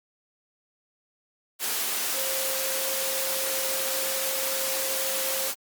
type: tone in noise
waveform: sine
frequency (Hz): 532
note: C5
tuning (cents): +29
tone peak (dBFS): -33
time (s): 2.13-5.51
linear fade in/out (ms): 50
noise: white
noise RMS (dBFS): -28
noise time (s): 1.59-5.55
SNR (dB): -8
effects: high-pass 300 Hz 12 dB/octave + Opus 48 kbps